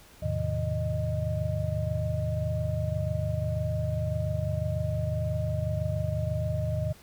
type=tone cluster; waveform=sine; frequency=82.8 / 108.7 / 130.5 / 157.1 / 618 Hz; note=E2 / A2 / C3 / D#3 / D#5; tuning=+8 / -21 / -4 / +17 / -12 cents; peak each=-32 / -31 / -34 / -34 / -34 dBFS; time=0.22-6.93 s; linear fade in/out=10 ms; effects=pink hiss -54 dBFS RMS until 7.02 s